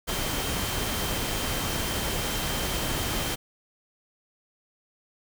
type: tone in noise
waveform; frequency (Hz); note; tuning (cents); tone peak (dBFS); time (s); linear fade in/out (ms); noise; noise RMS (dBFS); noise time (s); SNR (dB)
sine; 3136; G7; 0; -38; 0.07-3.36; 20; pink; -29; 0.07-3.36; -12
effects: none